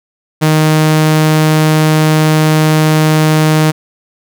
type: tone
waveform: sawtooth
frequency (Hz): 155.56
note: D#3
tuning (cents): 0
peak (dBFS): -3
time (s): 0.41-3.72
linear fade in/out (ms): 20
effects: none